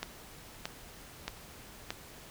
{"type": "click train", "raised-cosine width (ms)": 0.2, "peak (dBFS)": -17, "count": 4, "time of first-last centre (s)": [0.03, 1.905], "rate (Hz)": 1.6, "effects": ["pink hiss -51 dBFS RMS until 2.3 s"]}